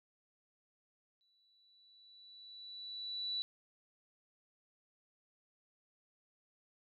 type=tone with exponential growth; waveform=sine; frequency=3951 Hz; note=B7; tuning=in tune; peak=-34 dBFS; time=1.21-3.42 s; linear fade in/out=0 ms; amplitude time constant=480 ms; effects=none